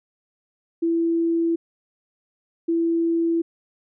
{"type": "tone pair in turn", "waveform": "sine", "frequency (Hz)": [333.3, 333.3], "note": ["E4", "E4"], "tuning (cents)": [19, 19], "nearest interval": "unison", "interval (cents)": 0, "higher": "neither", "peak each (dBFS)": -18, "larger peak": "neither", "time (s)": [[0.82, 1.56], [2.68, 3.42]], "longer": "neither", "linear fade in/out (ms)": 10, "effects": []}